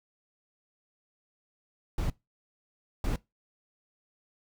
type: noise bursts at uneven times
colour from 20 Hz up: brown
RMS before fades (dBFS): -29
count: 2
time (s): 1.98-2.1 / 3.04-3.16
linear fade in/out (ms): 2
effects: noise-tail reverb RT60 0.2 s tail -21 dB re dry